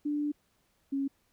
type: tone pair in turn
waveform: sine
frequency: 294.3 / 275 Hz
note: D4 / C#4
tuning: +4 / -14 cents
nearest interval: minor second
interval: 118 cents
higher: first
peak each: -28 dBFS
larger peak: neither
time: 0.05-0.32 / 0.92-1.08 s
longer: first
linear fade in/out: 10 ms
effects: pink hiss -72 dBFS RMS until 1.32 s